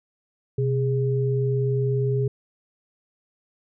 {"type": "tone pair together", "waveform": "sine", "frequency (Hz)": [128, 411.1], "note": ["C3", "G#4"], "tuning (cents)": [-38, -18], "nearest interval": "octave + minor sixth", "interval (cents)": 2020, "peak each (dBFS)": [-21, -25], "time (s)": [0.58, 2.28], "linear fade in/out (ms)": 5, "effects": []}